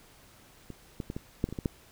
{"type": "clicks", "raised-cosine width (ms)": 3, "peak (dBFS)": [-27, -21, -22, -22, -13, -28, -24, -21, -14], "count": 9, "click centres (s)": [0.703, 1.002, 1.101, 1.165, 1.441, 1.489, 1.526, 1.588, 1.658], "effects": ["pink hiss -57 dBFS RMS until 1.91 s"]}